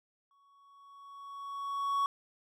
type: tone with exponential growth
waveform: triangle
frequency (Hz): 1117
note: C#6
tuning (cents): +13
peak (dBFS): -24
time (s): 0.31-2.06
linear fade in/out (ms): 1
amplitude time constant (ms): 380
effects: none